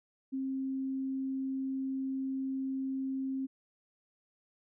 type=tone; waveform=sine; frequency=266.4 Hz; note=C4; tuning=31 cents sharp; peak=-32 dBFS; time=0.32-3.47 s; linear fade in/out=20 ms; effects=none